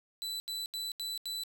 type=tone bursts; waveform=40% pulse; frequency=3983 Hz; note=B7; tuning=14 cents sharp; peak=-34 dBFS; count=5; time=0.22-1.436 s; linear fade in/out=0 ms; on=180 ms; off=79 ms; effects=none